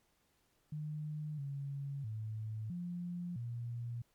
sine tone with pitch steps, 151.6 / 139.7 / 109.2 / 175.6 / 118.7 Hz, D#3 / C#3 / A2 / F3 / A#2, -45 / +14 / -13 / +10 / +32 cents, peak -38 dBFS, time 0.72-4.02 s, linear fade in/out 5 ms, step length 660 ms, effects pink hiss -75 dBFS RMS until 4.14 s + MP3 96 kbps

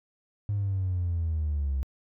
triangle linear sweep, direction down, 103.83 to 65.41 Hz, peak -22 dBFS, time 0.49-1.83 s, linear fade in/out 0 ms, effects tanh soft clip ceiling -22 dBFS

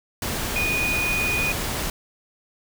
sine tone in noise, 2468 Hz, D#7, 15 cents flat, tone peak -22 dBFS, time 0.56-1.52 s, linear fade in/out 2 ms, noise pink, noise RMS -27 dBFS, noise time 0.22-1.9 s, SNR +2 dB, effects none

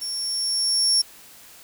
35% pulse tone with level ramp, 5480 Hz, F8, 34 cents flat, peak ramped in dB -25 to -13 dBFS, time 0.01-1.02 s, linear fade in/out 10 ms, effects white hiss -47 dBFS RMS until 1.63 s

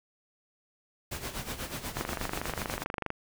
pink noise with tremolo, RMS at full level -35 dBFS, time 1.11-2.84 s, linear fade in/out 10 ms, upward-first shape sine, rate 8.2 Hz, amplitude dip 70%
click train, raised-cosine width 0.5 ms, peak -17 dBFS, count 29, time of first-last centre 1.97-3.104 s, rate 24.7 Hz
effects none

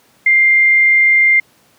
sine tone with frequency modulation, 2100 Hz, C7, 6 cents sharp, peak -7 dBFS, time 0.26-1.4 s, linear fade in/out 5 ms, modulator 34.1 Hz, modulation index 0.25, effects pink hiss -52 dBFS RMS until 1.78 s + high-pass 150 Hz 12 dB/octave

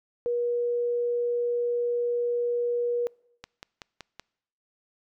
sine tone, 480 Hz, B4, 49 cents flat, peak -24 dBFS, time 0.26-3.07 s, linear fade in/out 0 ms
click train, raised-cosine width 0.2 ms, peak -22 dBFS, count 5, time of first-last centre 3.44-4.196 s, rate 5.29 Hz
effects noise-tail reverb RT60 0.8 s tail -26 dB re dry

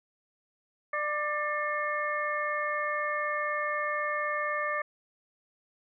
sine tone cluster, 596 / 1185 / 1783 / 2155 Hz, D5 / D6 / A6 / C#7, +25 / +15 / +22 / -49 cents, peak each -34 / -32 / -33 / -37 dBFS, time 0.93-4.82 s, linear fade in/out 5 ms, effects none

